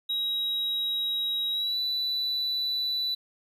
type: tone with pitch glide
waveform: triangle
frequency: 3825 to 3971 Hz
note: A#7 to B7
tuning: +44 to +9 cents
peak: -24 dBFS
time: 0.09-3.15 s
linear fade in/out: 10 ms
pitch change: +65 cents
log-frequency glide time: 1.51-1.78 s
effects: tanh soft clip ceiling -21 dBFS + 10-bit